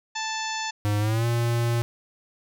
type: harmonic tone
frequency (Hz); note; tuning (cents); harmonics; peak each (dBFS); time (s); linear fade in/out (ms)
880; A5; 0; 1 / 2 / 3 / 4 / 5 / 6 / 7 / 8; -31 / -34 / -36 / -37 / -38 / -39 / -39 / -40; 0.15-0.71; 10
type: tone with pitch glide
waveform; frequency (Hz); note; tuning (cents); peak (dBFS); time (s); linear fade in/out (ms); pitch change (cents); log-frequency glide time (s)
square; 103.83 to 117.9; G#2 to A#2; 0 to +20; -22; 0.85-1.82; 0; +220; 0.99-1.26
effects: none